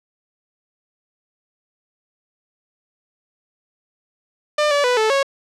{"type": "tone with pitch steps", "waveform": "sawtooth", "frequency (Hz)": [599, 575, 495.1, 437.1, 551], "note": ["D5", "D5", "B4", "A4", "C#5"], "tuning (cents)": [34, -37, 4, -11, -11], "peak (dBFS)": -11, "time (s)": [4.58, 5.23], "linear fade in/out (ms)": 5, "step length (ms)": 130, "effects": ["low-pass 6000 Hz 12 dB/octave"]}